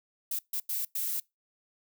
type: noise bursts at uneven times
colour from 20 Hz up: violet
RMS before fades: -32 dBFS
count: 4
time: 0.31-0.39 / 0.53-0.6 / 0.69-0.85 / 0.95-1.2 s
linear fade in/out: 5 ms
effects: noise-tail reverb RT60 0.2 s tail -24 dB re dry